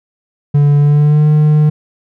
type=tone with pitch glide; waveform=triangle; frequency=144.7 to 151.46 Hz; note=D3 to D#3; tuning=-25 to -46 cents; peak=-4 dBFS; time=0.54-1.7 s; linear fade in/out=10 ms; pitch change=+79 cents; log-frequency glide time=0.78-1.27 s; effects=none